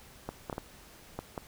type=clicks; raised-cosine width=1 ms; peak=-21 dBFS; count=6; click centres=0.29 / 0.498 / 0.528 / 0.581 / 1.19 / 1.378 s; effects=pink hiss -54 dBFS RMS until 1.47 s